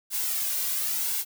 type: noise with flanger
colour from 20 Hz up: blue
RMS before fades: -28 dBFS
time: 0.1-1.25 s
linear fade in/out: 50 ms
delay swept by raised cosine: 1.6 to 2.32 ms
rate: 0.97 Hz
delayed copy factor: -0.55
effects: none